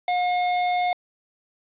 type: tone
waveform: square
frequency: 718 Hz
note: F5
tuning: 48 cents sharp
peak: -21 dBFS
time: 0.08-0.93 s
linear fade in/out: 2 ms
effects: resampled to 8000 Hz + 8-bit